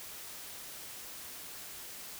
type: silence
effects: white hiss -46 dBFS RMS until 2.19 s